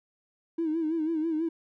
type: tone with vibrato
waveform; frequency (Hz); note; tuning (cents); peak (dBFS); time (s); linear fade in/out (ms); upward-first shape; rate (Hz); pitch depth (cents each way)
triangle; 320.3; E4; -50; -22; 0.58-1.49; 10; sine; 6.1; 81
effects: tanh soft clip ceiling -23 dBFS